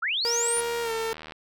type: linear sweep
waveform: sine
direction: up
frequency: 1225 to 9956 Hz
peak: -24 dBFS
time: 0.02-0.61 s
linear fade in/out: 10 ms
type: tone with pitch glide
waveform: sawtooth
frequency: 470 to 450.1 Hz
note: A#4 to A4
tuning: +14 to +39 cents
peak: -23 dBFS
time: 0.25-1.13 s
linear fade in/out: 0 ms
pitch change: -75 cents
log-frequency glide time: 0.82-0.92 s
type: click train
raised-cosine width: 0.3 ms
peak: -23 dBFS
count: 60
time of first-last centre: 0.57-1.322 s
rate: 78.5 Hz
effects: none